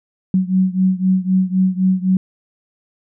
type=beating tone pair; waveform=sine; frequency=185.5 / 189.4 Hz; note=F#3 / F#3; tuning=+5 / +41 cents; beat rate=3.9 Hz; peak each=-15 / -17 dBFS; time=0.34-2.17 s; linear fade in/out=2 ms; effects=none